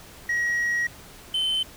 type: tone pair in turn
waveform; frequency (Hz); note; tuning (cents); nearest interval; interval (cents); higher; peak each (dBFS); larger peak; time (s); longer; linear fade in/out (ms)
sine; 1902 / 3068; A#6 / G7; +34 / -38; minor sixth; 828; second; -19; neither; 0.29-0.87 / 1.34-1.63; first; 5
effects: tanh soft clip ceiling -21 dBFS + pink hiss -46 dBFS RMS until 1.76 s